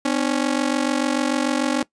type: ring-modulated tone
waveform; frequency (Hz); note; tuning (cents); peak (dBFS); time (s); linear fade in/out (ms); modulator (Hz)
sawtooth; 277.2; C#4; 0; -12; 0.05-1.83; 2; 23.4
effects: noise-tail reverb RT60 0.1 s tail -20 dB re dry + resampled to 22050 Hz